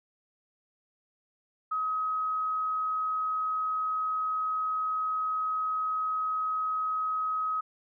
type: tone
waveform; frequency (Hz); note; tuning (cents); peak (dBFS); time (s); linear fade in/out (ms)
sine; 1269; D#6; +34; -27; 1.71-7.61; 10
effects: none